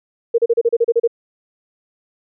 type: tone bursts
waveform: sine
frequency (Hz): 466.2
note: A#4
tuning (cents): 0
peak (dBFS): -10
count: 10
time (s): 0.34-1.076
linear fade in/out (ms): 10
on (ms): 43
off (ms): 34
effects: none